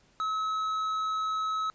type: tone with tanh clipping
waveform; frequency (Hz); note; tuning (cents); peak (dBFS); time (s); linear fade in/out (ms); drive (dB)
triangle; 1288; E6; -41; -29; 0.2-1.7; 0; 11
effects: pink hiss -64 dBFS RMS until 1.74 s + resampled to 16000 Hz